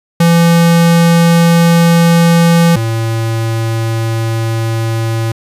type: tone pair in turn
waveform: square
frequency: 168.8 / 113.31 Hz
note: E3 / A#2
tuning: +41 / -49 cents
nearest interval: perfect fifth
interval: 690 cents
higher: first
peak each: -6 / -13 dBFS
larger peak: first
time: 0.2-2.76 / 2.76-5.32 s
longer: neither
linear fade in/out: 5 ms
effects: resampled to 32000 Hz